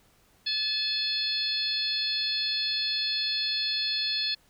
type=harmonic tone with a mistuned harmonic; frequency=864 Hz; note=A5; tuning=32 cents flat; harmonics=2 / 3 / 4 / 5 / 6; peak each=-40 / -37 / -32 / -28 / -36 dBFS; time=0.46-4.35 s; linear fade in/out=10 ms; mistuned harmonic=6; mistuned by=-27 cents; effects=pink hiss -63 dBFS RMS until 4.49 s